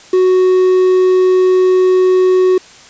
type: tone with quantisation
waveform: triangle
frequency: 370 Hz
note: F#4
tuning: in tune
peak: -5 dBFS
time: 0.13-2.58 s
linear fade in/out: 5 ms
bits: 5
effects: white hiss -39 dBFS RMS until 2.89 s + resampled to 16000 Hz